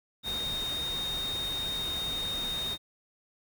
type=tone in noise; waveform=sine; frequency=3700 Hz; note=A#7; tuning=14 cents flat; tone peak=-31 dBFS; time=0.23-2.78 s; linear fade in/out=50 ms; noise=pink; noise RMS=-40 dBFS; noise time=0.23-2.78 s; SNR=+6 dB; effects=none